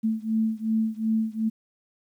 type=beating tone pair; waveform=sine; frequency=220 / 222.7 Hz; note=A3 / A3; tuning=0 / +21 cents; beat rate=2.7 Hz; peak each=-25 / -26 dBFS; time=0.03-1.5 s; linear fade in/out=20 ms; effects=10-bit